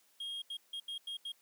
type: tone bursts at uneven times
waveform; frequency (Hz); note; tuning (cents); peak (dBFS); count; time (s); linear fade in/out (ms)
triangle; 3251; G#7; -38; -37; 6; 0.2-0.42 / 0.5-0.57 / 0.73-0.8 / 0.88-0.98 / 1.07-1.17 / 1.25-1.32; 5
effects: white hiss -69 dBFS RMS until 1.41 s + high-pass 200 Hz 12 dB/octave